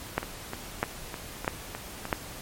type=two click trains; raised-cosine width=0.5 ms; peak=-19 / -9 dBFS; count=7 / 4; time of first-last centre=0.23-2.054 / 0.18-2.128 s; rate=3.29 / 1.54 Hz; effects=pink hiss -42 dBFS RMS until 2.41 s + MP3 64 kbps